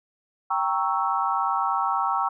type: chord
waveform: sine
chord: G diminished seventh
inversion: none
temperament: equal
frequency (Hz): 784 / 932.3 / 1108.7 / 1318.5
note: G5 / Bb5 / Db6 / Fb6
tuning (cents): 0 / 0 / 0 / 0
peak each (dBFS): -27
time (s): 0.5-2.29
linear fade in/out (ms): 10
effects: none